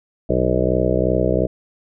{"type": "harmonic tone", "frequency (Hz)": 62.8, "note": "B1", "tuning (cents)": 30, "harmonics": [1, 2, 3, 5, 6, 7, 8, 9, 10], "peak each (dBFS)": [-24, -24, -24, -24, -24, -24, -24, -24, -24], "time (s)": [0.29, 1.47], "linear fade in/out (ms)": 10, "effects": []}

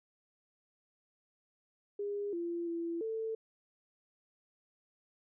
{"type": "tone with pitch steps", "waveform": "sine", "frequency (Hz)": [407.4, 342, 336.6, 445], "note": ["G#4", "F4", "E4", "A4"], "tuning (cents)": [-33, -36, 36, 20], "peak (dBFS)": -34, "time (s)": [1.99, 3.35], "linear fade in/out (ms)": 5, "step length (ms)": 340, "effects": []}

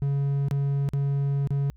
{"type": "tone with dropouts", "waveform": "triangle", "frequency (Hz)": 140, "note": "C#3", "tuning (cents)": 18, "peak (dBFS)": -20, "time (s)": [0.02, 1.7], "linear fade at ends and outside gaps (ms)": 0, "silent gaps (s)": [[0.484, 0.511], [0.889, 0.935], [1.473, 1.506]], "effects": ["added 60 Hz sine -49 dBFS peak until 1.76 s"]}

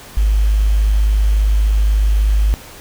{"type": "tone with quantisation", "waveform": "sine", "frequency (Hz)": 51.8, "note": "G#1", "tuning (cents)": -4, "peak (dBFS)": -10, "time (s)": [0.17, 2.54], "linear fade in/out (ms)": 0, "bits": 6, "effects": ["pink hiss -37 dBFS RMS until 2.8 s"]}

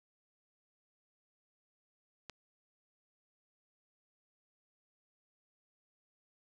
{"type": "click", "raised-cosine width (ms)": 0.2, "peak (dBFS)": -27, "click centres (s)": 2.297, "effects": []}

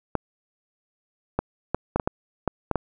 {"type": "clicks", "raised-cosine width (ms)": 1, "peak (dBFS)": -8, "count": 9, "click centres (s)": [0.153, 1.39, 1.746, 1.96, 1.998, 2.075, 2.477, 2.713, 2.757], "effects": []}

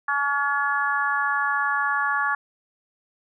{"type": "harmonic tone", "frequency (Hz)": 283.4, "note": "C#4", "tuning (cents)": 38, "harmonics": [3, 4, 5, 6], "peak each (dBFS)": [-29, -25, -27, -25], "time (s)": [0.08, 2.35], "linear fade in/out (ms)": 5, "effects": []}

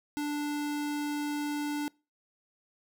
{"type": "tone", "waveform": "square", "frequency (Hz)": 293.7, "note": "D4", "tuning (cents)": 0, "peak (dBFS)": -31, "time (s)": [0.17, 1.88], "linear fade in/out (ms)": 0, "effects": ["noise-tail reverb RT60 0.3 s tail -25 dB re dry"]}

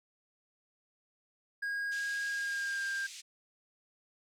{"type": "tone with pitch glide", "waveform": "triangle", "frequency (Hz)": [1635, 1594.9], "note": ["G#6", "G6"], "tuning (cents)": [-28, 29], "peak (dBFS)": -31, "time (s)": [1.62, 3.07], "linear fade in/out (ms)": 10, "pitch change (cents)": -43, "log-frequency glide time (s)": [2.27, 2.86]}
{"type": "band-pass noise", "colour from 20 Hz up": "white", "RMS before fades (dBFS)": -48, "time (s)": [1.91, 3.22], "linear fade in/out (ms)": 20, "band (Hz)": [2300, 7500], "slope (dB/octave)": 24}
{"effects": []}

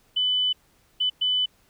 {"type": "tone bursts at uneven times", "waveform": "sine", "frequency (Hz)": 3000, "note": "F#7", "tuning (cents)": 23, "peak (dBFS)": -20, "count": 3, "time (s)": [[0.16, 0.53], [1, 1.1], [1.21, 1.46]], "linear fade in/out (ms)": 10, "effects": ["pink hiss -62 dBFS RMS until 1.69 s"]}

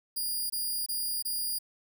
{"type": "tone bursts", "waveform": "5% pulse", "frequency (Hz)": 4842, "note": "D#8", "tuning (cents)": -48, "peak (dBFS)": -23, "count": 4, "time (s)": [0.16, 1.589], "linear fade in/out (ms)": 10, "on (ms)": 340, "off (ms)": 23, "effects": []}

